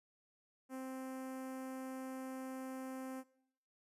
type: tone with notch filter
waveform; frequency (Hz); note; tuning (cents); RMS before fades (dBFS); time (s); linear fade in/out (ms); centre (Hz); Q
sawtooth; 261.6; C4; 0; -45; 0.69-3.24; 50; 3800; 0.53
effects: noise-tail reverb RT60 0.7 s tail -21 dB re dry + resampled to 32000 Hz